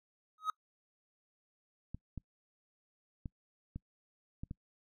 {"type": "tone with exponential growth", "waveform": "triangle", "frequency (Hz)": 1266, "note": "D#6", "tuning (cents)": 30, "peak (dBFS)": -25, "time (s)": [0.38, 0.5], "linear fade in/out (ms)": 2, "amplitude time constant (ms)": 24}
{"type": "clicks", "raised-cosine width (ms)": 5, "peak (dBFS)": -29, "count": 6, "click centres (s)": [1.946, 2.177, 3.258, 3.76, 4.435, 4.511]}
{"effects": ["noise-tail reverb RT60 0.1 s tail -26 dB re dry"]}